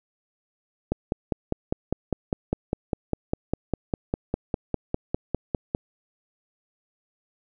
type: click train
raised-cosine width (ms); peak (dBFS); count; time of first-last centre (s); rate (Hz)
2; -10; 25; 0.92-5.749; 4.97
effects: none